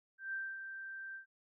sine tone with ADSR envelope, 1568 Hz, G6, in tune, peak -36 dBFS, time 0.18-1.26 s, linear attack 150 ms, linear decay 240 ms, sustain -7 dB, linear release 110 ms, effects none

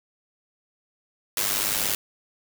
white noise with amplitude modulation, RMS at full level -22 dBFS, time 1.37-1.95 s, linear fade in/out 2 ms, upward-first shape sine, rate 101 Hz, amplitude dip 70%, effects none

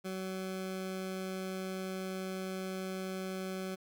20% pulse tone, 188.3 Hz, F#3, 31 cents sharp, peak -32 dBFS, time 0.04-3.76 s, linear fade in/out 20 ms, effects 11-bit

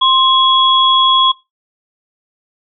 sine tone pair together, 1052 / 3340 Hz, C6 / G#7, +9 / +9 cents, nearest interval octave + minor sixth, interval 2000 cents, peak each -11 dBFS, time 0.01-1.32 s, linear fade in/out 10 ms, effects noise-tail reverb RT60 0.2 s tail -17 dB re dry

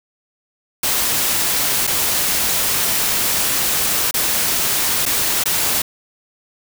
white noise with dropouts, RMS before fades -18 dBFS, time 0.83-5.82 s, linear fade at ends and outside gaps 5 ms, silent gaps 1.869-1.874 / 4.111-4.14 / 5.055-5.061 / 5.438-5.456 s, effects none

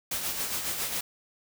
white noise with tremolo, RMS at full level -30 dBFS, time 0.11-1.01 s, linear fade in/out 5 ms, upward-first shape sine, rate 7.3 Hz, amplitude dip 45%, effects none

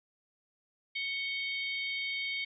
harmonic tone with a mistuned harmonic, 740 Hz, F#5, in tune, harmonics 3 / 4 / 5 / 6, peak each -34 / -40 / -44 / -45 dBFS, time 0.95-2.45 s, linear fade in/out 10 ms, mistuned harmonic 4, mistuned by +110 cents, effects none

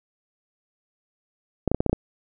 clicks, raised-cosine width 2 ms, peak -7 dBFS, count 7, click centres 1.677 / 1.716 / 1.746 / 1.805 / 1.863 / 1.896 / 1.93 s, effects none

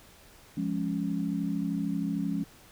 sine chord, Db major, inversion first, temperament equal, 174.61 / 207.7 / 277.2 Hz, F3 / Ab3 / Db4, 0 / 0 / 0 cents, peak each -32 dBFS, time 0.57-2.44 s, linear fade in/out 5 ms, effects pink hiss -55 dBFS RMS until 2.71 s

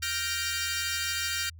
15% pulse chord, G minor seventh, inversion third, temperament equal with one note detuned, 1396.9 / 1561.7 / 1864.7 / 2349 Hz, F6 / G6 / Bb6 / D7, 0 / -7 / 0 / 0 cents, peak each -28 dBFS, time 0.02-1.5 s, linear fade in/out 10 ms, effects added 82 Hz sine -45 dBFS peak until 1.59 s

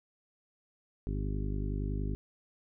harmonic tone with a mistuned harmonic, 50.7 Hz, G#1, 41 cents flat, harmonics 1 / 2 / 3 / 4 / 5 / 6 / 7 / 8, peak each -33 / -38 / -40 / -45 / -42 / -46 / -49 / -47 dBFS, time 1.07-2.15 s, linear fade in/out 0 ms, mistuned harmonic 8, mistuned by -18 cents, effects none

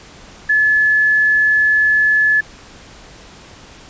sine tone, 1720 Hz, A6, 40 cents flat, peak -10 dBFS, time 0.49-2.41 s, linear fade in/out 10 ms, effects pink hiss -40 dBFS RMS until 3.89 s + resampled to 16000 Hz

